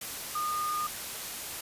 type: tone in noise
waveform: sine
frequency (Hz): 1220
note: D#6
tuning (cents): -34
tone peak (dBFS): -29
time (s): 0.35-0.87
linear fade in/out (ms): 5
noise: white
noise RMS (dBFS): -38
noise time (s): 0.01-1.61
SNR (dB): +6
effects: resampled to 32000 Hz